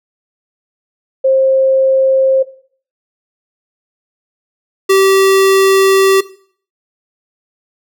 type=tone pair in turn; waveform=sine / square; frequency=531 / 386.7 Hz; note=C5 / G4; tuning=+25 / -24 cents; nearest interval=perfect fourth; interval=549 cents; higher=first; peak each=-7 dBFS; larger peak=neither; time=1.24-2.43 / 4.89-6.21 s; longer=second; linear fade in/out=10 ms; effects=noise-tail reverb RT60 0.5 s tail -17 dB re dry